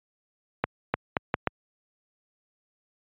accelerating click train, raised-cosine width 0.5 ms, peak -7 dBFS, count 5, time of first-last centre 0.64-1.473 s, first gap 300 ms, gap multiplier 0.76, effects high-pass 80 Hz 12 dB/octave + resampled to 8000 Hz

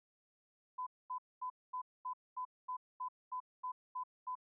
sine tone bursts, 1007 Hz, B5, 33 cents sharp, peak -38 dBFS, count 12, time 0.78-4.354 s, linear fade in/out 10 ms, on 87 ms, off 230 ms, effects none

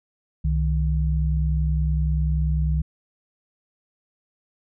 sine tone pair together, 65.41 / 155.57 Hz, C2 / D#3, 0 / 0 cents, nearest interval octave + minor third, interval 1500 cents, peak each -20 / -24 dBFS, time 0.44-2.82 s, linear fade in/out 10 ms, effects none

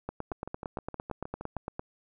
two click trains, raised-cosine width 1 ms, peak -24 / -20 dBFS, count 9 / 16, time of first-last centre 0.32-1.566 / 0.09-1.795 s, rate 6.42 / 8.8 Hz, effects none

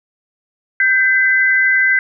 sine tone pair together, 1568 / 2020 Hz, G6 / B6, 0 / +39 cents, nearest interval major third, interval 439 cents, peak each -13 dBFS, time 0.8-1.99 s, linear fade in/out 2 ms, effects none

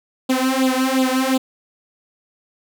sawtooth tone with flanger, 260.9 Hz, C4, 5 cents flat, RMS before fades -18 dBFS, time 0.29-1.38 s, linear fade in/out 10 ms, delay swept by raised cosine 0.25 to 3.15 ms, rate 2.8 Hz, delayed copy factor +0.9, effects none

